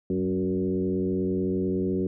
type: tone with frequency modulation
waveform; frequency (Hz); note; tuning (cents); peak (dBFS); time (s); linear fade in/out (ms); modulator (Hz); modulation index
sine; 281.6; C#4; +27; -23; 0.1-2.07; 2; 91.2; 1.6
effects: none